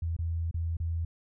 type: tone with dropouts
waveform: sine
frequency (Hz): 83.1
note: E2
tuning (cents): +15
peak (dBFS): -28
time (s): 0.02-1.05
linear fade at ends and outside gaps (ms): 5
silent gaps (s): 0.166-0.188 / 0.512-0.542 / 0.769-0.8
effects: none